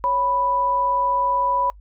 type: tone pair together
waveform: sine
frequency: 554.4 / 987.8 Hz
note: C#5 / B5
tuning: 0 / 0 cents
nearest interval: minor seventh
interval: 1000 cents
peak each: -27 / -18 dBFS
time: 0.04-1.7 s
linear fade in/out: 0 ms
effects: noise-tail reverb RT60 0.1 s tail -25 dB re dry + added 50 Hz sine -42 dBFS peak until 1.8 s